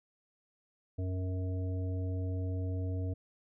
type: harmonic tone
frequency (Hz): 92.5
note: F#2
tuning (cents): 0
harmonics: 1 / 3 / 5 / 7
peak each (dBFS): -32 / -42 / -46 / -49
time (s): 0.98-3.14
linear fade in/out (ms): 10
effects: none